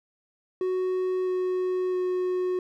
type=tone with pitch steps; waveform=triangle; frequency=370 / 367.7 / 365.3 Hz; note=F#4 / F#4 / F#4; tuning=0 / -11 / -22 cents; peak=-22 dBFS; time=0.61-2.59 s; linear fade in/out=2 ms; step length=660 ms; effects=none